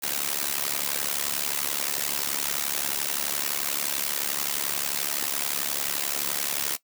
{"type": "noise with amplitude modulation", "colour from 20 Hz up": "white", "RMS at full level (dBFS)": -24, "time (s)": [0.02, 6.77], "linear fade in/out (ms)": 20, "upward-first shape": "sine", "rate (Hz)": 71.5, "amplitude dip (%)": 95, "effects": ["noise-tail reverb RT60 0.1 s tail -17 dB re dry", "high-pass 150 Hz 12 dB/octave"]}